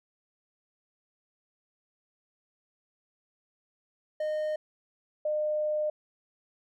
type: tone pair in turn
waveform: triangle / sine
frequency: 614 / 606.9 Hz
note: D#5 / D#5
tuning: -23 / -43 cents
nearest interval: unison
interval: 20 cents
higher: first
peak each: -26 dBFS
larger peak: neither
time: 4.2-4.56 / 5.25-5.9 s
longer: second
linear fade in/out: 5 ms
effects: none